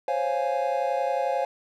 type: chord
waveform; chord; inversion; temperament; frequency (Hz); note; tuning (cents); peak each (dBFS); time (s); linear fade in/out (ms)
triangle; Db major seventh; third; equal; 523.3 / 554.4 / 698.5 / 830.6; C5 / Db5 / F5 / Ab5; 0 / 0 / 0 / 0; -27; 0.08-1.45; 2
effects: none